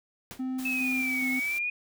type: noise with exponential decay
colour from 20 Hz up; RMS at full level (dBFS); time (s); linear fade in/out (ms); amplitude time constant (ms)
pink; -38; 0.31-0.47; 0; 33
type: tone with tremolo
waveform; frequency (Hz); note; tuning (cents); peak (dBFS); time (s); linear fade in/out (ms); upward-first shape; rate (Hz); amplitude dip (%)
triangle; 258.7; C4; -19; -27; 0.39-1.4; 10; square; 2.4; 30
type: noise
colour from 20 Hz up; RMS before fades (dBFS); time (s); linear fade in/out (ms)
white; -43; 0.58-1.59; 10
type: exponential two-way sweep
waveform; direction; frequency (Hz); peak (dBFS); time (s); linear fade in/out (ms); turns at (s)
sine; down then up; 2622 to 2178 to 2480; -27; 0.65-1.7; 5; 1.3
effects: none